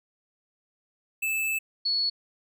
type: tone pair in turn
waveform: square / sine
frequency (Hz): 2626 / 4393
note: E7 / C#8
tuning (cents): -7 / -16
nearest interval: major sixth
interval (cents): 891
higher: second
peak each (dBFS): -26 / -23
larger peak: second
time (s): 1.22-1.59 / 1.85-2.1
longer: first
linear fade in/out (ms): 10
effects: none